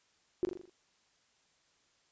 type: tone with echo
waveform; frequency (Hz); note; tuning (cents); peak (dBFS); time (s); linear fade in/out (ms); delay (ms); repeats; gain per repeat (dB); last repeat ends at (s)
sine; 359.5; F#4; -50; -26; 0.43-0.45; 0; 41; 6; -5; 0.696
effects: white hiss -71 dBFS RMS until 2.11 s + resampled to 16000 Hz